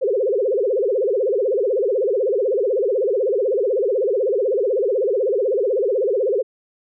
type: tone with vibrato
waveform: sine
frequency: 455.3 Hz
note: A#4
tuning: 41 cents flat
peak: -16 dBFS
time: 0.01-6.43 s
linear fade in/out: 20 ms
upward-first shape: sine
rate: 16 Hz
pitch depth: 290 cents each way
effects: none